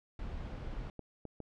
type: noise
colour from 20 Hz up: brown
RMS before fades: -41 dBFS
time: 0.19-0.9 s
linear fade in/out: 2 ms
type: clicks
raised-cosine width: 2 ms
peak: -30 dBFS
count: 3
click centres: 0.993 / 1.253 / 1.403 s
effects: low-pass 4000 Hz 12 dB/octave